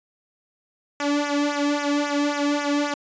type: tone with flanger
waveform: sawtooth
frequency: 289.6 Hz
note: D4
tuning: 24 cents flat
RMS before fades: -23 dBFS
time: 1-2.94 s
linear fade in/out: 2 ms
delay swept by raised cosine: 0.23 to 1.43 ms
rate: 3.7 Hz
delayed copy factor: -1
effects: resampled to 16000 Hz